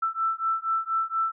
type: beating tone pair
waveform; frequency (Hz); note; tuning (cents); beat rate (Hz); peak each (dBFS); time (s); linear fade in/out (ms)
sine; 1327 / 1331.2; E6 / E6; +11 / +17; 4.2; -27; 0.02-1.32; 10
effects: none